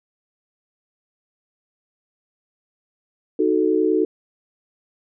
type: chord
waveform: sine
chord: D# diminished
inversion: none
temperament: equal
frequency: 311.1 / 370 / 440 Hz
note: D#4 / F#4 / A4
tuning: 0 / 0 / 0 cents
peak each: -20 dBFS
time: 3.39-4.05 s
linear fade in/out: 5 ms
effects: none